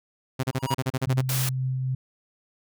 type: tone bursts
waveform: sawtooth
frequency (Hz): 130.81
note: C3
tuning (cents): 0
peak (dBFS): -19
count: 11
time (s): 0.39-1.214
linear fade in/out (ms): 10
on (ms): 44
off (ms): 34
type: tone with exponential growth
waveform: square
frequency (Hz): 958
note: A#5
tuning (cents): +47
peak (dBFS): -22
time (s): 0.53-0.74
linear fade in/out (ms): 0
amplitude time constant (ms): 45
type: tone with tremolo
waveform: sine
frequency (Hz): 130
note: C3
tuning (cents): -11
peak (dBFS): -23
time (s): 1.07-1.95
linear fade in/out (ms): 5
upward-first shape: triangle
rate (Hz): 3.8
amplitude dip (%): 25
type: noise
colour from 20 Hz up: white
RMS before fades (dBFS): -29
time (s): 1.29-1.49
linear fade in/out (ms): 2
effects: none